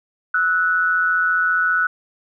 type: tone pair together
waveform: sine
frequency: 1305.2 / 1480 Hz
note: E6 / F#6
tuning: -18 / 0 cents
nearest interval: major second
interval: 218 cents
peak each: -22 / -16 dBFS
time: 0.34-1.87 s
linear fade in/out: 5 ms
effects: none